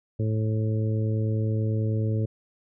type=harmonic tone; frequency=109.2 Hz; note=A2; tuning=13 cents flat; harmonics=1 / 2 / 3 / 4 / 5; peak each=-23 / -33 / -35 / -35 / -39 dBFS; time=0.19-2.26 s; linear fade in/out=10 ms; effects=none